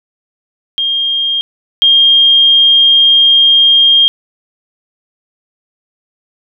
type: tone pair in turn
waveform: sine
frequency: 3219 / 3219 Hz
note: G7 / G7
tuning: +45 / +45 cents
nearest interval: unison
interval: 0 cents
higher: neither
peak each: -11 / -4 dBFS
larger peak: second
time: 0.78-1.41 / 1.82-4.08 s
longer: second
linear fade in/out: 0 ms
effects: none